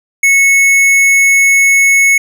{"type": "tone with hard clipping", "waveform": "sine", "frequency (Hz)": 2200, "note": "C#7", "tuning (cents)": -14, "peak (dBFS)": -7, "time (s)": [0.23, 2.18], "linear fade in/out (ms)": 5, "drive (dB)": 12, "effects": []}